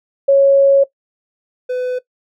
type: tone pair in turn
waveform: sine / triangle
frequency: 552 / 502.2 Hz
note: C#5 / B4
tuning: -7 / +29 cents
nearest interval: major second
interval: 164 cents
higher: first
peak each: -6 / -15 dBFS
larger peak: first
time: 0.28-0.84 / 1.69-1.99 s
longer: first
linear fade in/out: 10 ms
effects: noise-tail reverb RT60 0.1 s tail -18 dB re dry